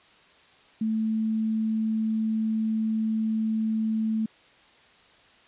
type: tone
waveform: sine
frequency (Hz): 220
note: A3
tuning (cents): 0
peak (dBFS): -23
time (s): 0.81-4.26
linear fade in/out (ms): 5
effects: white hiss -56 dBFS RMS until 5.47 s + resampled to 8000 Hz